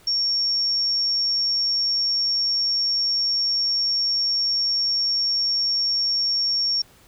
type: tone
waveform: sine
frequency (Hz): 5510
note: F8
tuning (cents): -24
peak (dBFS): -19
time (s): 0.07-6.82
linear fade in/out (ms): 5
effects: pink hiss -53 dBFS RMS until 7.07 s